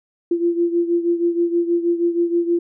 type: beating tone pair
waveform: sine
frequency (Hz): 341.6 / 347.9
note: F4 / F4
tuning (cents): -38 / -7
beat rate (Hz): 6.3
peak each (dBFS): -17 / -22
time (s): 0.31-2.59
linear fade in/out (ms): 5
effects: none